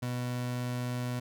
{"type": "tone", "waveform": "30% pulse", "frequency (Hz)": 123.47, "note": "B2", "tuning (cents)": 0, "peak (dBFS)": -29, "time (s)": [0.02, 1.2], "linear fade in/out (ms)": 10, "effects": []}